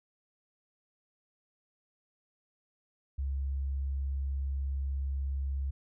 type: tone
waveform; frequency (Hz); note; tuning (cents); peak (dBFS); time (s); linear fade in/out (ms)
sine; 68.3; C#2; -25; -30; 3.18-5.71; 10
effects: none